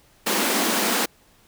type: high-pass noise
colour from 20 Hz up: pink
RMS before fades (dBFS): -22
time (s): 0.26-1.06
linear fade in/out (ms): 10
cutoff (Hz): 190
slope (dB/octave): 96
effects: pink hiss -57 dBFS RMS until 1.47 s